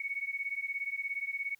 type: beating tone pair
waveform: sine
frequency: 2217 / 2234 Hz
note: C#7 / C#7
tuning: 0 / +13 cents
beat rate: 17 Hz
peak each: -36 / -37 dBFS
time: 0-1.55 s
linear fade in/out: 5 ms
effects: white hiss -69 dBFS RMS until 1.59 s